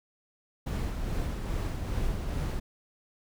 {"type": "noise with tremolo", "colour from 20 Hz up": "brown", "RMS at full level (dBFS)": -30, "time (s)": [0.66, 2.6], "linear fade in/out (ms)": 10, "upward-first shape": "sine", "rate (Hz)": 2.4, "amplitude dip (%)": 35, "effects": []}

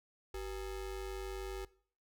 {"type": "ring-modulated tone", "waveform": "square", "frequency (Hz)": 215.9, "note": "A3", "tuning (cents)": -33, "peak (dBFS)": -37, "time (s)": [0.34, 1.65], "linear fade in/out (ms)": 5, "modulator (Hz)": 166, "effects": ["noise-tail reverb RT60 0.5 s tail -21 dB re dry"]}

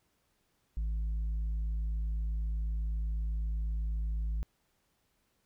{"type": "tone with tanh clipping", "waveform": "sine", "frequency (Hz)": 54, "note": "A1", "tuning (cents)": -32, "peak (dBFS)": -31, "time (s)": [0.77, 4.43], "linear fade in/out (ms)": 0, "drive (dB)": 3, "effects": ["pink hiss -75 dBFS RMS until 5.45 s"]}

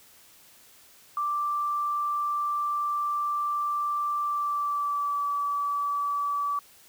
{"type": "tone with pitch glide", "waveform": "sine", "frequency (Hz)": [1174.7, 1150.5], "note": ["D6", "D6"], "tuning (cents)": [0, -36], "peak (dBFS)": -25, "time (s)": [1.17, 6.59], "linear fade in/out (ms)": 2, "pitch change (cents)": -36, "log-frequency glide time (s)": [4.2, 5.28], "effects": ["white hiss -55 dBFS RMS until 6.88 s"]}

